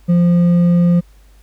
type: tone with hard clipping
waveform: sine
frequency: 174 Hz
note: F3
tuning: 6 cents flat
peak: -10 dBFS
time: 0.08-1.01 s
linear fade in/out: 20 ms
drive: 4 dB
effects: added 50 Hz sine -43 dBFS peak until 1.42 s + pink hiss -55 dBFS RMS until 1.42 s